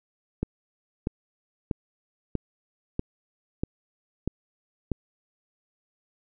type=click train; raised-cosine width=3 ms; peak=-13 dBFS; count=8; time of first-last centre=0.43-4.917 s; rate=1.56 Hz; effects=none